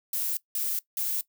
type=noise bursts; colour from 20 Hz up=violet; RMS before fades=-29 dBFS; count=3; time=0.13-1.21 s; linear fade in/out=2 ms; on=240 ms; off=180 ms; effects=noise-tail reverb RT60 0.1 s tail -19 dB re dry